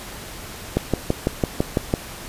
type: click train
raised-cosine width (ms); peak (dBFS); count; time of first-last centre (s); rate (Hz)
2; -4; 8; 0.77-1.939; 5.99
effects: pink hiss -36 dBFS RMS until 2.28 s + resampled to 32000 Hz